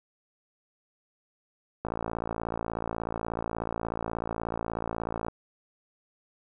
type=click train; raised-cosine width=1 ms; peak=-17 dBFS; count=195; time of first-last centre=1.85-5.284 s; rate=56.5 Hz; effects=none